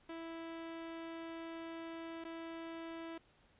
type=tone with dropouts; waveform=sawtooth; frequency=329.6 Hz; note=E4; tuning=in tune; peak=-40 dBFS; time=0.09-3.18 s; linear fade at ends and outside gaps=5 ms; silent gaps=2.241-2.249 s; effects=pink hiss -69 dBFS RMS until 3.59 s + resampled to 8000 Hz